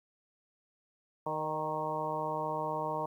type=harmonic tone with a mistuned harmonic; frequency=155.56 Hz; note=D#3; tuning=in tune; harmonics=1 / 2 / 3 / 4 / 5 / 6 / 7; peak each=-43 / -44 / -40 / -38 / -41 / -36 / -40 dBFS; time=1.26-3.06 s; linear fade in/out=5 ms; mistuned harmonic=4; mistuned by=-23 cents; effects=11-bit